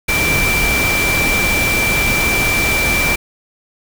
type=tone in noise; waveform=sine; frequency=2345 Hz; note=D7; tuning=3 cents flat; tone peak=-15 dBFS; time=0.08-3.16 s; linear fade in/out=10 ms; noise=pink; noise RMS=-18 dBFS; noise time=0.08-3.16 s; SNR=0 dB; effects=none